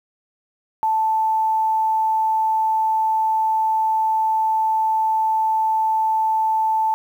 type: tone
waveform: sine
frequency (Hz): 880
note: A5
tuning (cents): 0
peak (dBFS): -16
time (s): 0.83-6.94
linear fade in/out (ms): 0
effects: 8-bit